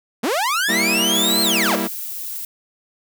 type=linear two-way sweep; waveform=sawtooth; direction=up then down; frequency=191.5 to 4233 to 415.6 Hz; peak=-14 dBFS; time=0.23-1.76 s; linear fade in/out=10 ms; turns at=1.42 s
type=chord; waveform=sawtooth; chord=E diminished; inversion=first; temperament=equal; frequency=196 / 233.1 / 329.6 Hz; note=G3 / Bb3 / E4; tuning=0 / 0 / 0 cents; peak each=-21 dBFS; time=0.68-1.88 s; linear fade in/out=20 ms
type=noise; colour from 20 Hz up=violet; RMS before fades=-29 dBFS; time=1.15-2.45 s; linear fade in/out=2 ms
effects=none